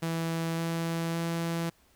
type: tone with pitch steps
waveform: sawtooth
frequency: 164.81 / 166.05 / 167.3 Hz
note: E3 / E3 / E3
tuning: 0 / +13 / +26 cents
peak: -25 dBFS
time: 0.02-1.7 s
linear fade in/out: 10 ms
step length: 560 ms
effects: pink hiss -64 dBFS RMS until 1.95 s